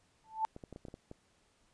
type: tone with exponential growth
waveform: sine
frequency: 880 Hz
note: A5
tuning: in tune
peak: -26 dBFS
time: 0.24-0.45 s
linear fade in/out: 0 ms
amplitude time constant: 45 ms
type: clicks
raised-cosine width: 2 ms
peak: -33 dBFS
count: 8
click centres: 0.564 / 0.638 / 0.727 / 0.761 / 0.852 / 0.884 / 0.941 / 1.114 s
effects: pink hiss -71 dBFS RMS until 1.73 s + resampled to 22050 Hz